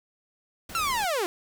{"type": "noise", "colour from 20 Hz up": "pink", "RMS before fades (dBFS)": -41, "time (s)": [0.69, 1.05], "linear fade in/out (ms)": 5}
{"type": "linear sweep", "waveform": "sawtooth", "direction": "down", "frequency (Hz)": [1383, 329.6], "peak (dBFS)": -21, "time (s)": [0.75, 1.26], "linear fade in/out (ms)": 0}
{"effects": []}